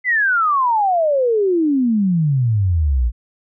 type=exponential sweep; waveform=sine; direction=down; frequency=2056 to 55 Hz; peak=-13 dBFS; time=0.04-3.12 s; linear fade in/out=50 ms; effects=none